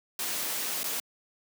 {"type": "noise with dropouts", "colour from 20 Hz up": "white", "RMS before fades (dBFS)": -32, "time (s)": [0.19, 1], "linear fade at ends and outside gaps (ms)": 2, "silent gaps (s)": [0.833, 0.841], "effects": ["high-pass 200 Hz 12 dB/octave"]}